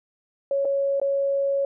sine tone with dropouts, 554.4 Hz, C#5, in tune, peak -20 dBFS, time 0.51-1.65 s, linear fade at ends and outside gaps 2 ms, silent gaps 0.649-0.653 / 0.999-1.015 s, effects none

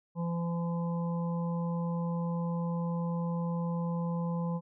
harmonic tone, 170.1 Hz, F3, 45 cents flat, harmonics 1 / 3 / 5 / 6, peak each -30 / -40 / -45 / -44 dBFS, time 0.15-4.61 s, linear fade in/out 50 ms, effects none

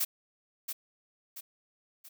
blue noise with echo, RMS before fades -29 dBFS, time 0-0.05 s, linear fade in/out 10 ms, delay 680 ms, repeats 3, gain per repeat -7 dB, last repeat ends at 2.09 s, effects none

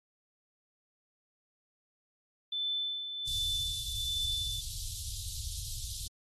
sine tone with tremolo, 3520 Hz, A7, in tune, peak -30 dBFS, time 2.52-4.61 s, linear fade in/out 5 ms, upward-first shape sine, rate 1.3 Hz, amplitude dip 55%
pink band-stop noise, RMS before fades -39 dBFS, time 3.27-6.08 s, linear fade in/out 5 ms, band 110 to 3500 Hz, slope 48 dB/octave
effects AAC 32 kbps

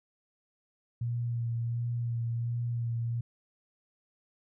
sine tone with vibrato, 117.9 Hz, A#2, 20 cents sharp, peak -29 dBFS, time 1.01-3.21 s, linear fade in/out 5 ms, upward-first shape sine, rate 1.4 Hz, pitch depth 21 cents each way, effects none

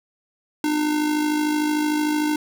square tone with amplitude modulation, 301.7 Hz, D4, 47 cents sharp, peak -18 dBFS, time 0.64-2.36 s, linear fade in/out 2 ms, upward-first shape sine, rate 53.3 Hz, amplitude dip 45%, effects none

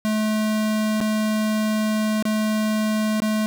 square tone with dropouts, 215.5 Hz, A3, 36 cents flat, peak -20 dBFS, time 0.05-3.46 s, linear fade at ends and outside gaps 0 ms, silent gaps 1.004-1.012 / 2.225-2.253 / 3.202-3.22 s, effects none

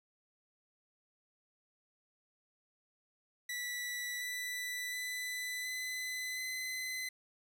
sawtooth tone with pitch steps, 1962 / 1979.1 / 1996.3 / 2014 / 2031 Hz, B6 / B6 / B6 / B6 / B6, -12 / +3 / +18 / +33 / +48 cents, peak -34 dBFS, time 3.49-7.09 s, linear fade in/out 5 ms, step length 720 ms, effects none

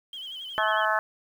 sine tone with vibrato, 3136 Hz, G7, in tune, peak -35 dBFS, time 0.13-0.85 s, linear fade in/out 2 ms, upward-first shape sine, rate 11 Hz, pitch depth 78 cents each way
harmonic tone, 215.8 Hz, A3, 33 cents flat, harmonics 3 / 4 / 5 / 6 / 7 / 8, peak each -29 / -29 / -29 / -29 / -29 / -29 dBFS, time 0.58-0.99 s, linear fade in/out 0 ms
effects 9-bit

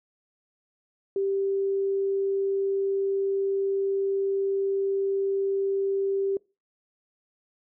sine tone, 392 Hz, G4, in tune, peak -23 dBFS, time 1.16-6.37 s, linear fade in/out 2 ms, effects noise-tail reverb RT60 0.3 s tail -25 dB re dry

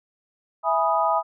sine chord, E major seventh, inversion none, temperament equal with one note detuned, 659.3 / 830.6 / 982.6 / 1244.5 Hz, E5 / G#5 / B5 / D#6, 0 / 0 / -9 / 0 cents, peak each -24 dBFS, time 0.63-1.23 s, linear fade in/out 50 ms, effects none

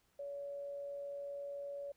sine tone with amplitude modulation, 566 Hz, C#5, 36 cents sharp, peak -40 dBFS, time 0.19-1.92 s, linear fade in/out 5 ms, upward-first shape sine, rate 128 Hz, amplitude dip 25%, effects pink hiss -75 dBFS RMS until 1.96 s

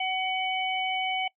harmonic tone, 751 Hz, F#5, 26 cents sharp, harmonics 1 / 3 / 4, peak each -29 / -31 / -32 dBFS, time 0-1.28 s, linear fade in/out 5 ms, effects noise-tail reverb RT60 0.1 s tail -22 dB re dry

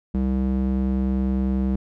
square tone with band-pass filter, 65.1 Hz, C2, 8 cents flat, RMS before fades -22 dBFS, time 0.14-1.76 s, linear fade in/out 5 ms, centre 190 Hz, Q 1.5, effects none

